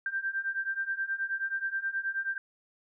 sine beating tone pair, 1571 / 1580.4 Hz, G6 / G6, +3 / +14 cents, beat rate 9.4 Hz, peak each -34 / -32 dBFS, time 0.06-2.38 s, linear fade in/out 2 ms, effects none

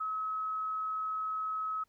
sine tone, 1283 Hz, E6, 47 cents flat, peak -32 dBFS, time 0-1.84 s, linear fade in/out 10 ms, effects pink hiss -75 dBFS RMS until 1.88 s

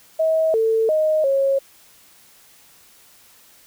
sine tone with pitch steps, 640 / 446.6 / 622 / 546 Hz, D#5 / A4 / D#5 / C#5, +49 / +26 / -1 / -26 cents, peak -15 dBFS, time 0.19-1.59 s, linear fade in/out 10 ms, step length 350 ms, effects white hiss -51 dBFS RMS until 3.66 s

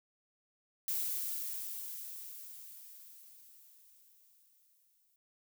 violet noise with exponential decay, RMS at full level -34 dBFS, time 0.88-5.16 s, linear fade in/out 1 ms, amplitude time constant 930 ms, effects none

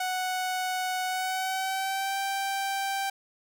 sawtooth tone with pitch glide, 740 to 783.1 Hz, F#5 to G5, 0 to -2 cents, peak -24 dBFS, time 0-3.1 s, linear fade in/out 5 ms, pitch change +98 cents, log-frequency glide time 1.06-2.18 s, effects none

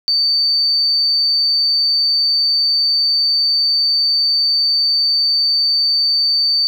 sine tone, 4575 Hz, D8, 46 cents flat, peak -12 dBFS, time 0.08-6.67 s, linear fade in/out 0 ms, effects 7-bit

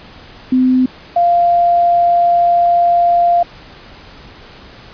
sine tone pair in turn, 256.1 / 694.5 Hz, C4 / F5, -37 / -10 cents, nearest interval octave + perfect fourth, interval 1727 cents, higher second, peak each -8 dBFS, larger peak neither, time 0.52-0.86 / 1.16-3.43 s, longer second, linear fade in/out 5 ms, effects pink hiss -38 dBFS RMS until 4.93 s + resampled to 11025 Hz

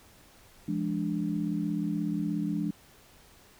sine chord, D diminished, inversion first, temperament equal with one note detuned, 171.02 / 207.7 / 293.7 Hz, F3 / Ab3 / D4, -36 / 0 / 0 cents, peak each -32 dBFS, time 0.68-2.71 s, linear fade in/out 5 ms, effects pink hiss -57 dBFS RMS until 3.59 s

